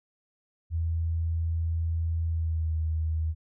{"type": "tone with pitch glide", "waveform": "sine", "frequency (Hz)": [82.41, 79.65], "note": ["E2", "D#2"], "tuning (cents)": [0, 41], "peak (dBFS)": -25, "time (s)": [0.7, 3.35], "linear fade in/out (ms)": 50, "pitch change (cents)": -59, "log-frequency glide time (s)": [2.26, 2.75], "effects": []}